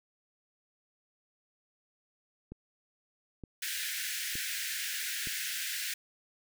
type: click train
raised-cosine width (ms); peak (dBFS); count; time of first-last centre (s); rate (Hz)
3; -30; 4; 2.52-5.272; 1.09
type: high-pass noise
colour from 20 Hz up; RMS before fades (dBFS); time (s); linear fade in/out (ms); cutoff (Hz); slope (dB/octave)
pink; -36; 3.62-5.94; 5; 1500; 96
effects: none